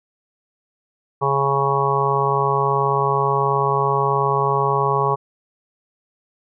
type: harmonic tone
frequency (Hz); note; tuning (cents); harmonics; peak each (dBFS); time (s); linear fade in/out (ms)
138.59; C#3; 0; 1 / 3 / 4 / 5 / 6 / 7 / 8; -24 / -22 / -29 / -29 / -24 / -23 / -21; 1.21-5.16; 20
effects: none